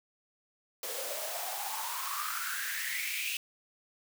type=noise with high-pass filter sweep; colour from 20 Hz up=white; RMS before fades=-36 dBFS; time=0.83-3.37 s; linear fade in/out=2 ms; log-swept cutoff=460 to 2700 Hz; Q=8; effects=none